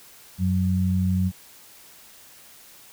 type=tone pair together; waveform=sine; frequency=92.5 / 184.82 Hz; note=F#2 / F#3; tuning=0 / -2 cents; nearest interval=octave; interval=1198 cents; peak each=-22 dBFS; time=0.38-1.32 s; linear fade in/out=50 ms; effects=white hiss -49 dBFS RMS until 2.92 s